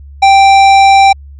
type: tone with hard clipping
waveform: sine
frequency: 784 Hz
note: G5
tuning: in tune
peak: -4 dBFS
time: 0.22-1.13 s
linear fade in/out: 10 ms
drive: 13 dB
effects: added 70 Hz sine -29 dBFS peak until 1.39 s + resampled to 24000 Hz